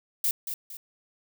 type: noise with echo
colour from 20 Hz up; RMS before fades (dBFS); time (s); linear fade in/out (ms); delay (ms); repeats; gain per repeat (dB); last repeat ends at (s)
violet; -25; 0.24-0.31; 2; 230; 2; -8; 0.77
effects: none